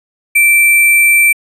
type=tone with sample-and-hold; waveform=sine; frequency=2340 Hz; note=D7; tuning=7 cents flat; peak=-5 dBFS; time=0.35-1.33 s; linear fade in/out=10 ms; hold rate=11025 Hz; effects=resampled to 32000 Hz